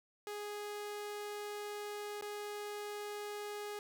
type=tone with dropouts; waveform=sawtooth; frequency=414.7 Hz; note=G#4; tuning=3 cents flat; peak=-37 dBFS; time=0.27-3.79 s; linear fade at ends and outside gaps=1 ms; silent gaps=2.211-2.223 s; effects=none